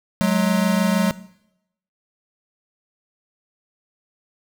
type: tone pair together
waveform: square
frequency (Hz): 185 / 211.4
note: F#3 / G#3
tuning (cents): 0 / +31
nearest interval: major second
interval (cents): 231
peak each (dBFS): -19 / -20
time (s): 0.21-1.11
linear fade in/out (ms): 0
effects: noise-tail reverb RT60 0.8 s tail -18 dB re dry